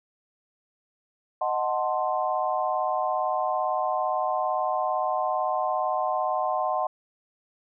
sine chord, D# diminished seventh, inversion none, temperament equal, 622.3 / 740 / 880 / 1046.5 Hz, D#5 / F#5 / A5 / C6, 0 / 0 / 0 / 0 cents, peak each -29 / -27 / -32 / -29 dBFS, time 1.41-6.87 s, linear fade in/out 5 ms, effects none

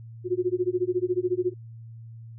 sine tone with tremolo, 362.2 Hz, F#4, 37 cents flat, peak -19 dBFS, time 0.24-1.54 s, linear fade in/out 50 ms, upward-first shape sine, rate 14 Hz, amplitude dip 100%, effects added 114 Hz sine -40 dBFS peak until 2.38 s

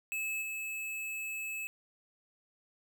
square tone with level steps, 2600 Hz, E7, 24 cents flat, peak -34 / -37 dBFS, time 0.12-1.67 s, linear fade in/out 0 ms, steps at 0.41 s, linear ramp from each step 20 ms, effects none

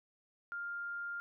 sine tone, 1401 Hz, F6, 5 cents sharp, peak -38 dBFS, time 0.52-1.2 s, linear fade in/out 0 ms, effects none

